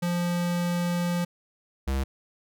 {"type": "tone pair in turn", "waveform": "square", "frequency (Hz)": [174.61, 67.13], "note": ["F3", "C2"], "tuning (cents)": [0, 45], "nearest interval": "octave + perfect fourth", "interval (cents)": 1655, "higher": "first", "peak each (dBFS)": -25, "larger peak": "neither", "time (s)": [[0.02, 1.25], [1.87, 2.04]], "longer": "first", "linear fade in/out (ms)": 10, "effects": []}